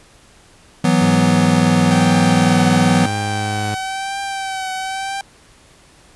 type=chord; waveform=square; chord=E suspended second; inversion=none; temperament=equal; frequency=164.81 / 185 / 246.9 Hz; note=E3 / F#3 / B3; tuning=0 / 0 / 0 cents; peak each=-17 dBFS; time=0.84-3.06 s; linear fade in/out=5 ms
type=tone; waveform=sawtooth; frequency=103.83 Hz; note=G#2; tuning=in tune; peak=-17 dBFS; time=1.01-3.75 s; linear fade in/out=5 ms
type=tone with vibrato; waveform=sawtooth; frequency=772 Hz; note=G5; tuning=27 cents flat; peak=-18 dBFS; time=1.91-5.21 s; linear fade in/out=2 ms; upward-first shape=triangle; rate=0.98 Hz; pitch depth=44 cents each way
effects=pink hiss -48 dBFS RMS until 6.15 s + resampled to 24000 Hz